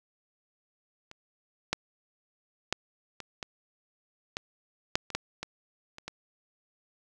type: clicks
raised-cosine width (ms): 0.2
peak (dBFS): -28 / -9 / -9 / -22 / -18 / -15 / -6 / -23 / -11 / -18 / -26 / -20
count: 12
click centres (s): 1.114 / 1.73 / 2.726 / 3.203 / 3.428 / 4.369 / 4.955 / 5.103 / 5.15 / 5.43 / 5.984 / 6.08
effects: none